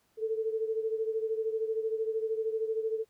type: beating tone pair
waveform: sine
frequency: 440 / 453 Hz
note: A4 / A#4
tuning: 0 / -50 cents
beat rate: 13 Hz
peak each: -30 / -35 dBFS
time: 0.17-3.05 s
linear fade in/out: 50 ms
effects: pink hiss -71 dBFS RMS until 3.09 s + high-pass 60 Hz 12 dB/octave